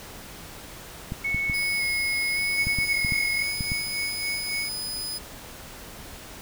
clicks, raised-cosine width 5 ms, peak -17 dBFS, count 9, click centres 1.121 / 1.346 / 1.498 / 2.67 / 2.787 / 3.048 / 3.122 / 3.608 / 3.719 s
sine tone with vibrato, 2191 Hz, C#7, 21 cents flat, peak -24 dBFS, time 1.24-3.43 s, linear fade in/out 10 ms, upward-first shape square, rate 0.89 Hz, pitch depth 13 cents each way
sawtooth tone, 5000 Hz, D#8, 8 cents sharp, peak -27 dBFS, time 1.53-5.19 s, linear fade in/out 20 ms
triangle tone with tremolo, 2217 Hz, C#7, in tune, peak -25 dBFS, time 2.56-4.69 s, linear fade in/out 5 ms, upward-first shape sine, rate 3.6 Hz, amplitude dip 65%
effects pink hiss -42 dBFS RMS until 6.41 s

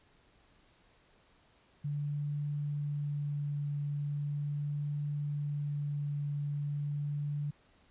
sine tone with vibrato, 145.4 Hz, D3, 17 cents flat, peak -32 dBFS, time 1.84-7.51 s, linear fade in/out 10 ms, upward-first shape triangle, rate 0.39 Hz, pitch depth 10 cents each way, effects pink hiss -66 dBFS RMS until 7.9 s + resampled to 8000 Hz

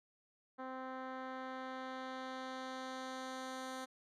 10% pulse tone with low-pass filter sweep, 260 Hz, C4, 11 cents flat, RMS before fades -45 dBFS, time 0.58-3.86 s, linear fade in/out 20 ms, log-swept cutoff 1400 to 9700 Hz, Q 0.86, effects none

